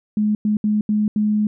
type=tone bursts at uneven times; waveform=sine; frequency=211.3 Hz; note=G#3; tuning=30 cents sharp; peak=-15 dBFS; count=5; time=0.17-0.35 / 0.45-0.57 / 0.64-0.81 / 0.89-1.08 / 1.16-1.47 s; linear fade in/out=2 ms; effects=none